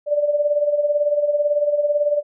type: tone with tremolo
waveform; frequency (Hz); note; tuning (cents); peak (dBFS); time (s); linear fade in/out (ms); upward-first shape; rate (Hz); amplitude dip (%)
sine; 587.3; D5; 0; -13; 0.06-2.23; 50; sine; 18; 65
effects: none